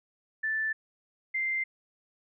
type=tone pair in turn; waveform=sine; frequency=1760 / 2089 Hz; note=A6 / C7; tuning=0 / -3 cents; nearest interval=minor third; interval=297 cents; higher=second; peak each=-27 dBFS; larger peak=neither; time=0.43-0.73 / 1.34-1.64 s; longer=neither; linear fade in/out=10 ms; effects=none